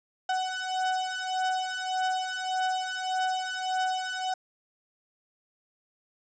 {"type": "beating tone pair", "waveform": "35% pulse", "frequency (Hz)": [746, 747.7], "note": ["F#5", "F#5"], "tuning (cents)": [14, 18], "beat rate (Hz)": 1.7, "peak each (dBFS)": -29, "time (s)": [0.29, 4.34], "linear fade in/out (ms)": 5, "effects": ["resampled to 16000 Hz", "10-bit"]}